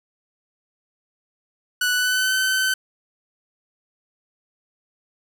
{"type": "tone with pitch glide", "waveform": "sawtooth", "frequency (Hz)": [1481, 1527], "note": ["F#6", "G6"], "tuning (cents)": [1, -46], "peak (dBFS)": -15, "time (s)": [1.81, 2.74], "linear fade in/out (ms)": 5, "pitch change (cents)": 53, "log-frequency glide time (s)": [1.92, 2.34], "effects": []}